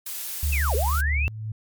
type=noise; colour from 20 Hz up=blue; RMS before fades=-32 dBFS; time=0.06-1.01 s; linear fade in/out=5 ms
type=tone with vibrato; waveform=sine; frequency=72 Hz; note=D2; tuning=34 cents flat; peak=-21 dBFS; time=0.43-1.28 s; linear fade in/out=0 ms; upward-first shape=sine; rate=6.3 Hz; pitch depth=39 cents each way
type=linear two-way sweep; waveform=sine; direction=down then up; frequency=2737 to 390 to 2737 Hz; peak=-25 dBFS; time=0.52-1.28 s; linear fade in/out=10 ms; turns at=0.75 s
type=tone with exponential growth; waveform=sine; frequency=108.9 Hz; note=A2; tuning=17 cents flat; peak=-26 dBFS; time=0.55-1.52 s; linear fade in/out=5 ms; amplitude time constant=210 ms
effects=MP3 96 kbps